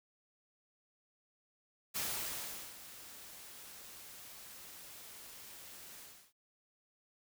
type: noise with ADSR envelope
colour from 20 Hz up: white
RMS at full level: -37 dBFS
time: 1.94-6.33 s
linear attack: 25 ms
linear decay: 770 ms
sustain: -15 dB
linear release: 330 ms
effects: none